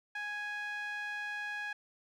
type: tone with band-pass filter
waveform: sawtooth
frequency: 830.6 Hz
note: G#5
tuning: in tune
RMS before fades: -39 dBFS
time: 0.15-1.73 s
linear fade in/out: 5 ms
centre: 1900 Hz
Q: 4
effects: none